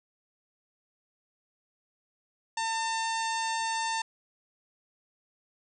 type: harmonic tone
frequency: 901 Hz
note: A5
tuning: 41 cents sharp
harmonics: 1 / 2 / 3 / 4 / 5 / 6 / 7 / 8 / 9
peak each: -30 / -36 / -40 / -41 / -41 / -45 / -43 / -45 / -44 dBFS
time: 2.57-4.02 s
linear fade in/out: 5 ms
effects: none